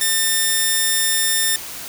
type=tone; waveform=5% pulse; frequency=1800 Hz; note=A6; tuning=39 cents sharp; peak=-5 dBFS; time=0.01-1.56 s; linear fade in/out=2 ms; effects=white hiss -32 dBFS RMS until 1.88 s